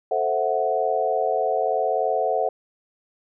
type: chord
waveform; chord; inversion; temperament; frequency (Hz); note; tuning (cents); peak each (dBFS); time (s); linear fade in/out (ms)
sine; F# half-diminished seventh; first; equal; 440 / 523.3 / 659.3 / 740; A4 / C5 / E5 / F#5; 0 / 0 / 0 / 0; -26 / -26 / -25 / -24; 0.11-2.49; 5
effects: none